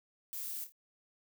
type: noise with echo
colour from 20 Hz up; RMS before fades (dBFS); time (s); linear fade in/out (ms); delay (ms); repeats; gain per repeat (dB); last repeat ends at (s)
violet; -41; 0.33-0.64; 0; 27; 3; -8; 0.721
effects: none